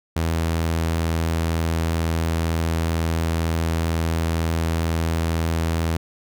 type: tone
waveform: sawtooth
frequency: 82.1 Hz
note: E2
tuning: 6 cents flat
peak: -16 dBFS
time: 0.16-5.97 s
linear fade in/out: 5 ms
effects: none

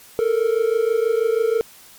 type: tone pair together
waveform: triangle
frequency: 440 / 466.2 Hz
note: A4 / A#4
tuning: 0 / 0 cents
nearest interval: minor second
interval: 100 cents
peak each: -17 dBFS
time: 0.19-1.61 s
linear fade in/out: 0 ms
effects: white hiss -46 dBFS RMS until 1.98 s + MP3 96 kbps

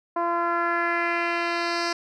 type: tone with low-pass filter sweep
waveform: 10% pulse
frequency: 341.9 Hz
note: F4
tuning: 37 cents flat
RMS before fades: -25 dBFS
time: 0.16-1.93 s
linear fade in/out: 5 ms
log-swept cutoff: 930 to 5300 Hz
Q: 2.2
effects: none

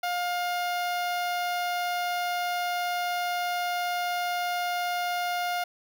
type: tone with notch filter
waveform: sawtooth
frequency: 709 Hz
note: F5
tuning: 26 cents sharp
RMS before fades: -29 dBFS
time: 0.03-5.64 s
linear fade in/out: 5 ms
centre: 7900 Hz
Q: 1.4
effects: none

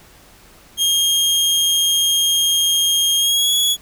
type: tone with pitch glide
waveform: sawtooth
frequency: 3233 to 3368 Hz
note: G#7 to G#7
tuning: -47 to +24 cents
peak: -11 dBFS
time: 0.77-3.77 s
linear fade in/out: 50 ms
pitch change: +71 cents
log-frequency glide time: 3.18-3.53 s
effects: pink hiss -47 dBFS RMS until 3.81 s

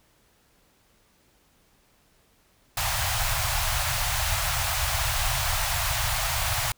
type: band-stop noise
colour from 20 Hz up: pink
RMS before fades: -26 dBFS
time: 2.77-6.72 s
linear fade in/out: 2 ms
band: 130 to 640 Hz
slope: 48 dB/octave
effects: pink hiss -63 dBFS RMS until 6.77 s

